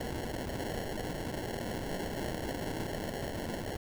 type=noise with sample-and-hold; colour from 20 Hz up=blue; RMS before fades=-37 dBFS; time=0-3.77 s; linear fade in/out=10 ms; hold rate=1225 Hz; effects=none